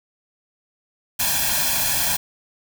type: noise with comb filter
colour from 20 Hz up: white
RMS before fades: -21 dBFS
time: 1.19-2.17 s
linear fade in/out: 10 ms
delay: 1.2 ms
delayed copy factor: +0.9
effects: none